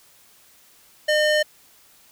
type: tone with band-pass filter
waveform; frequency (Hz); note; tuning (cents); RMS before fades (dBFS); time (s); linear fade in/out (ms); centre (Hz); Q
square; 607; D#5; -43; -19; 1.08-1.43; 10; 2100; 0.57
effects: white hiss -54 dBFS RMS until 2.11 s